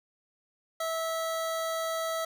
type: tone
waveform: 25% pulse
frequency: 652 Hz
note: E5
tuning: 19 cents flat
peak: -26 dBFS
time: 0.8-2.25 s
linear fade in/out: 5 ms
effects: none